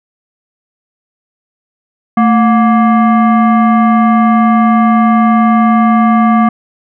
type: tone with frequency modulation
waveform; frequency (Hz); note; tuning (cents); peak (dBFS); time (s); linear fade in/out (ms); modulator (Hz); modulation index
sine; 222.6; A3; +20; -5; 2.17-6.49; 5; 943; 0.88
effects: none